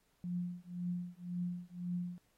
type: tone with tremolo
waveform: sine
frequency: 176.9 Hz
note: F3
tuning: 23 cents sharp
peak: -33 dBFS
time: 0.24-2.18 s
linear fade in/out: 0 ms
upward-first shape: triangle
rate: 1.9 Hz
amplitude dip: 100%
effects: pink hiss -75 dBFS RMS until 2.37 s + AAC 48 kbps